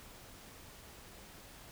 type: silence
effects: pink hiss -54 dBFS RMS until 1.71 s